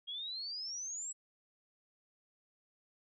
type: exponential sweep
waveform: sine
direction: up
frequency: 3241 to 7840 Hz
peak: -39 dBFS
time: 0.07-1.13 s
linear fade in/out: 20 ms
effects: none